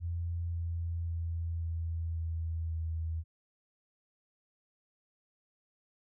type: tone with pitch steps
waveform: sine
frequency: 85.2 / 84.37 / 83.54 / 82.73 / 81.92 / 81.12 Hz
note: F2 / E2 / E2 / E2 / E2 / E2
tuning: -42 / +41 / +24 / +7 / -10 / -27 cents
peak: -32 dBFS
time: 0-3.24 s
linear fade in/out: 50 ms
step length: 540 ms
effects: none